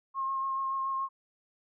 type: tone with vibrato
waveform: sine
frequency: 1074 Hz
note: C6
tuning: 45 cents sharp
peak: -29 dBFS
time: 0.14-1.09 s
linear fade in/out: 50 ms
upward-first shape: sine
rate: 7 Hz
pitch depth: 15 cents each way
effects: none